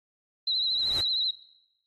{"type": "tone with vibrato", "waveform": "sine", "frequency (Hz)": 3977, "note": "B7", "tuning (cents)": 11, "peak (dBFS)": -24, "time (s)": [0.47, 1.31], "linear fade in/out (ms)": 5, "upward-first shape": "triangle", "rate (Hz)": 13, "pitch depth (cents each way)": 80}
{"type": "noise with exponential growth", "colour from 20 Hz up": "pink", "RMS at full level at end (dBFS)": -36, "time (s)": [0.57, 1.01], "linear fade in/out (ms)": 2, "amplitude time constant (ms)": 95}
{"effects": ["noise-tail reverb RT60 0.9 s tail -19 dB re dry", "AAC 32 kbps"]}